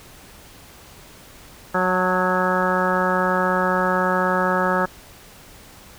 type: harmonic tone with a mistuned harmonic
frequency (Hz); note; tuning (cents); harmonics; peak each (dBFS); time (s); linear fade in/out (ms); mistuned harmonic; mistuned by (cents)
184; F#3; -9; 1 / 2 / 3 / 4 / 5 / 6 / 7 / 8 / 9; -25 / -27 / -24 / -29 / -25 / -30 / -24 / -30 / -26; 1.74-4.86; 10; 5; -28
effects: pink hiss -45 dBFS RMS until 5.98 s